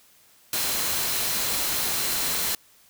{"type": "tone in noise", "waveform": "sine", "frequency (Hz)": 4100, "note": "C8", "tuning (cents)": -36, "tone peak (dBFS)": -36, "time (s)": [0.53, 2.55], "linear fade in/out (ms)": 2, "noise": "white", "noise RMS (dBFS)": -26, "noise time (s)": [0.53, 2.55], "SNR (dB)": -13, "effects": ["white hiss -57 dBFS RMS until 2.89 s"]}